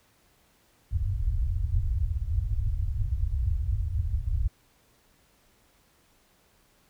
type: low-pass noise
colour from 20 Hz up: white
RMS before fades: -27 dBFS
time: 0.91-4.48 s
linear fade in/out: 10 ms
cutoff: 100 Hz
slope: 48 dB/octave
effects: pink hiss -64 dBFS RMS until 6.89 s